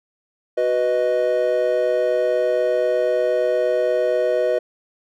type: chord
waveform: triangle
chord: B major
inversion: second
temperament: equal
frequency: 370 / 493.9 / 622.3 Hz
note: F#4 / B4 / D#5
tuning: 0 / 0 / 0 cents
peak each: -23 / -18 / -18 dBFS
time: 0.57-4.59 s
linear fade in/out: 10 ms
effects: none